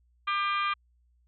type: harmonic tone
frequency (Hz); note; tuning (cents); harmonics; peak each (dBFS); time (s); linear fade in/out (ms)
398.8; G4; +30; 3 / 4 / 5 / 6 / 7 / 8 / 9 / 10; -27 / -37 / -40 / -34 / -46 / -38 / -47 / -48; 0.27-0.74; 10
effects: added 60 Hz sine -63 dBFS peak until 1.27 s